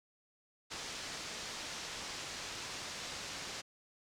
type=low-pass noise; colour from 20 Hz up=white; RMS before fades=-44 dBFS; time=0.7-3.62 s; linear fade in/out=20 ms; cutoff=6500 Hz; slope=24 dB/octave; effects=none